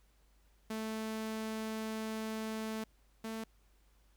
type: tone pair in turn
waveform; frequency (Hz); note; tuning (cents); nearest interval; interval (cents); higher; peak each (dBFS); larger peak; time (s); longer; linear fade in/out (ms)
sawtooth; 219.7 / 222.6; A3 / A3; -2 / +20; unison; 22; second; -33 / -35; first; 0.7-2.84 / 3.24-3.44; first; 5
effects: added 50 Hz sine -65 dBFS peak until 4.16 s + pink hiss -73 dBFS RMS until 4.16 s